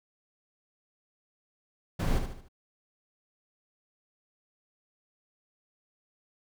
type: noise with echo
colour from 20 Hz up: brown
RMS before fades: -27 dBFS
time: 1.99-2.19 s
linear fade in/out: 10 ms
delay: 74 ms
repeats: 4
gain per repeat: -7 dB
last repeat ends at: 2.486 s
effects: none